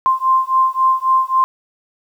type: beating tone pair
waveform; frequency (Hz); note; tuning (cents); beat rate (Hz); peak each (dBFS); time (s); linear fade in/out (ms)
sine; 1046.5 / 1050.2; C6 / C6; 0 / +6; 3.7; -15 / -15; 0.06-1.44; 0
effects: 8-bit